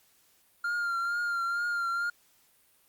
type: tone with vibrato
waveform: triangle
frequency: 1396.9 Hz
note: F6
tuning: in tune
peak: -26 dBFS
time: 0.64-2.1 s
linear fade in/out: 5 ms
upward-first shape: triangle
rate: 2.2 Hz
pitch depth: 39 cents each way
effects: white hiss -65 dBFS RMS until 2.88 s + Opus 48 kbps